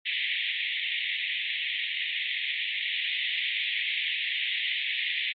pink band-pass noise, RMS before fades -30 dBFS, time 0.05-5.33 s, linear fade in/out 20 ms, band 1900 to 3700 Hz, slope 96 dB/octave, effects Opus 32 kbps

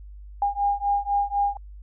sine beating tone pair, 807 / 811 Hz, G#5 / G#5, -50 / -41 cents, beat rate 4 Hz, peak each -24 dBFS, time 0.42-1.57 s, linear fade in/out 2 ms, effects added 50 Hz sine -39 dBFS peak until 1.82 s

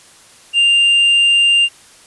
triangle tone, 2794 Hz, F7, in tune, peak -7 dBFS, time 0.53-1.69 s, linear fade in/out 50 ms, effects white hiss -44 dBFS RMS until 2.06 s + resampled to 24000 Hz

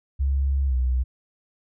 sine tone with pitch glide, 68.4 to 63.09 Hz, C#2 to B1, -23 to +38 cents, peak -19 dBFS, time 0.19-1.04 s, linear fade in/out 20 ms, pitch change -139 cents, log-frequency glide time 0.67-0.74 s, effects none

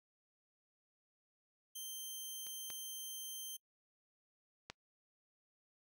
10% pulse tone, 3136 Hz, G7, in tune, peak -36 dBFS, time 1.75-3.57 s, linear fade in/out 10 ms
clicks, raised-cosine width 0.2 ms, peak -37 / -30 / -27 dBFS, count 3, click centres 2.468 / 2.703 / 4.7 s
effects noise-tail reverb RT60 0.1 s tail -25 dB re dry

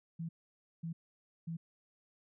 sine tone bursts, 165.4 Hz, E3, 6 cents sharp, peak -37 dBFS, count 3, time 0.19-1.57 s, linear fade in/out 10 ms, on 100 ms, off 540 ms, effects none

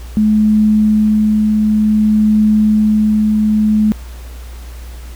sine tone with tremolo, 213.9 Hz, A3, 49 cents flat, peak -7 dBFS, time 0.17-3.92 s, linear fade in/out 0 ms, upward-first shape triangle, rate 0.55 Hz, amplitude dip 25%, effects added 60 Hz sine -27 dBFS peak until 5.15 s + pink hiss -40 dBFS RMS until 5.15 s

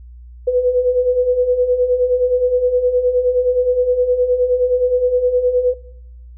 sine beating tone pair, 490.4 / 500 Hz, B4 / B4, -12 / +21 cents, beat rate 9.6 Hz, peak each -20 / -13 dBFS, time 0.47-5.74 s, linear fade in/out 10 ms, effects noise-tail reverb RT60 0.9 s tail -23 dB re dry + added 60 Hz sine -35 dBFS peak until 6.37 s

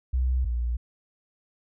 sine tone pair in turn, 63.4 / 59.39 Hz, B1 / A#1, +46 / +33 cents, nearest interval minor second, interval 113 cents, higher first, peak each -21 / -24 dBFS, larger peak first, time 0.13-0.45 / 0.45-0.77 s, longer neither, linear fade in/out 10 ms, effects none

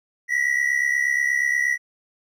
triangle tone pair together, 1907.1 / 1975.5 Hz, A#6 / B6, +39 / 0 cents, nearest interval minor second, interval 61 cents, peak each -20 dBFS, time 0.28-1.78 s, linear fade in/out 50 ms, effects none

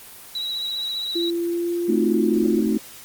sine tone with vibrato, 3892 Hz, B7, 26 cents flat, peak -24 dBFS, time 0.35-1.3 s, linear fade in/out 2 ms, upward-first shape triangle, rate 15 Hz, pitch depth 39 cents each way
sine tone with pitch glide, 341 to 346.6 Hz, F4 to F4, -41 to -13 cents, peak -21 dBFS, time 1.15-2.61 s, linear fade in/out 10 ms, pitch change +28 cents, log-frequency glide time 1.35-1.86 s
sine chord, A diminished seventh, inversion none, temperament equal, 220 / 261.6 / 311.1 / 370 Hz, A3 / C4 / Eb4 / Gb4, 0 / 0 / 0 / 0 cents, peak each -21 / -26 / -23 / -27 dBFS, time 1.88-2.78 s, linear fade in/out 10 ms
effects white hiss -42 dBFS RMS until 3.04 s + Opus 24 kbps

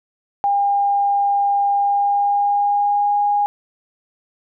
sine tone with pitch glide, 805 to 820 Hz, G5 to G#5, +46 to -22 cents, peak -14 dBFS, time 0.44-3.46 s, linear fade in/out 0 ms, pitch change +32 cents, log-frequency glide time 1.73-3.17 s, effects none

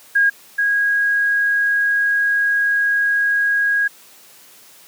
sine tone pair in turn, 1630 / 1643.2 Hz, G#6 / G#6, -33 / -19 cents, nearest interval unison, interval 14 cents, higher second, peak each -11 / -14 dBFS, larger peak first, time 0.15-0.3 / 0.58-3.88 s, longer second, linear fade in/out 10 ms, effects white hiss -46 dBFS RMS until 4.87 s + high-pass 150 Hz 12 dB/octave

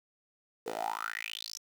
10% pulse tone with high-pass filter sweep, 55 Hz, A1, in tune, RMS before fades -38 dBFS, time 0.66-1.58 s, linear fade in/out 10 ms, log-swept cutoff 450 to 6000 Hz, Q 8.5, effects 9-bit

